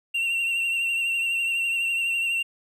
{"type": "tone with vibrato", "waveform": "triangle", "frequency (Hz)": 2739, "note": "F7", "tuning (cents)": -34, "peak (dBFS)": -21, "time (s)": [0.14, 2.43], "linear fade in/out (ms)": 10, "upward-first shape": "triangle", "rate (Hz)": 12, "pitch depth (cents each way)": 40, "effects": []}